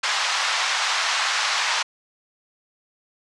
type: band-pass noise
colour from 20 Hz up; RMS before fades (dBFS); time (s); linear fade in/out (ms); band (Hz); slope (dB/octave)
pink; -23; 0.03-1.83; 10; 890 to 6200; 24
effects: resampled to 24000 Hz